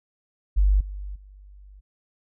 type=tone with level steps; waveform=sine; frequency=49 Hz; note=G1; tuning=in tune; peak=-15 / -31 / -44 dBFS; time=0.56-1.81 s; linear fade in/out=20 ms; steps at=0.8 / 1.15 s; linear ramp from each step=10 ms; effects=none